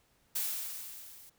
blue noise with level ramp, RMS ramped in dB -32 to -55 dBFS, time 0.35-1.3 s, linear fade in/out 10 ms, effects pink hiss -70 dBFS RMS until 1.38 s

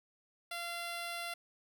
10% pulse tone, 688 Hz, F5, 26 cents flat, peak -30 dBFS, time 0.51-1.34 s, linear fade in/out 5 ms, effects none

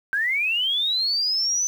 sine linear sweep, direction up, 1548 to 6120 Hz, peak -20 dBFS, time 0.13-1.67 s, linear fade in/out 0 ms, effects 8-bit

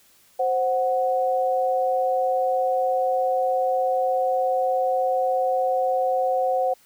sine tone pair together, 523.3 / 740 Hz, C5 / F#5, 0 / 0 cents, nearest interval tritone, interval 600 cents, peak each -22 dBFS, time 0.39-6.74 s, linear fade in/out 10 ms, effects white hiss -57 dBFS RMS until 6.85 s

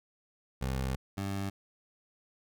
20% pulse tone pair in turn, 65.6 / 98.29 Hz, C2 / G2, +5 / +5 cents, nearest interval perfect fifth, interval 700 cents, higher second, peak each -26 / -28 dBFS, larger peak first, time 0.61-0.96 / 1.17-1.5 s, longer first, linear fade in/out 10 ms, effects none

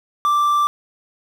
triangle tone with quantisation, 1174.7 Hz, D6, in tune, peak -12 dBFS, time 0.25-0.67 s, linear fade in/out 0 ms, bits 7, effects none

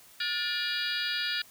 harmonic tone with a mistuned harmonic, 478.5 Hz, A#4, 45 cents sharp, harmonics 3 / 4 / 5 / 6 / 7 / 8 / 9 / 10, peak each -36 / -35 / -39 / -38 / -38 / -36 / -40 / -36 dBFS, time 0.2-1.42 s, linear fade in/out 5 ms, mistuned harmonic 4, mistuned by -150 cents, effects white hiss -55 dBFS RMS until 1.5 s

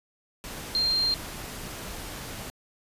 sine tone in noise, 4186 Hz, C8, in tune, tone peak -22 dBFS, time 0.75-1.14 s, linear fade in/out 0 ms, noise pink, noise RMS -38 dBFS, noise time 0.44-2.5 s, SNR +13 dB, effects resampled to 32000 Hz

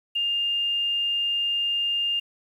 sine tone, 2810 Hz, F7, 10 cents sharp, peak -22 dBFS, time 0.15-2.2 s, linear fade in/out 10 ms, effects 9-bit

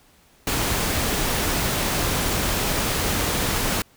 pink noise, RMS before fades -23 dBFS, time 0.47-3.82 s, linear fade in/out 2 ms, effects pink hiss -56 dBFS RMS until 3.96 s

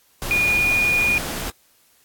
sine tone in noise, 2443 Hz, D#7, 32 cents flat, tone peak -16 dBFS, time 0.31-1.18 s, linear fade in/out 0 ms, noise pink, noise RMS -28 dBFS, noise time 0.22-1.5 s, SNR +9 dB, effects white hiss -58 dBFS RMS until 2.04 s + AAC 64 kbps

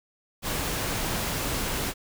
pink noise, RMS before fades -29 dBFS, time 0.42-1.94 s, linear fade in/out 50 ms, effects none

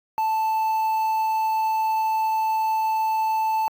triangle tone with quantisation, 880 Hz, A5, in tune, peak -18 dBFS, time 0.18-3.68 s, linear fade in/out 0 ms, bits 7, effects AAC 48 kbps

